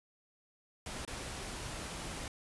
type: noise with dropouts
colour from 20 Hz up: pink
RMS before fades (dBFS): -42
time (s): 0.86-2.28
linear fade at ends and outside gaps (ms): 2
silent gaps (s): 1.051-1.076
effects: resampled to 24000 Hz